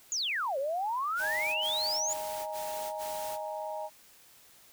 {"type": "exponential two-way sweep", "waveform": "sine", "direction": "down then up", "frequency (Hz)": [7080, 522, 7080], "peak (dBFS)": -29, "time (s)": [0.12, 2.13], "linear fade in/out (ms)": 0, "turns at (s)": 0.58}
{"type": "noise bursts", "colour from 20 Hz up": "white", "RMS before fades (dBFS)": -43, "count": 5, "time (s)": [1.15, 3.384], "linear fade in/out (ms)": 50, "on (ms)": 410, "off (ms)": 46}
{"type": "chord", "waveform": "sine", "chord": "D# suspended fourth", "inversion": "none", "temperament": "equal", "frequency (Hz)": [622.3, 830.6, 932.3], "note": ["D#5", "G#5", "A#5"], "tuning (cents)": [0, 0, 0], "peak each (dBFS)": [-37, -39, -41], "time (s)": [1.19, 3.9], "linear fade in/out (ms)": 50}
{"effects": ["white hiss -58 dBFS RMS until 4.72 s"]}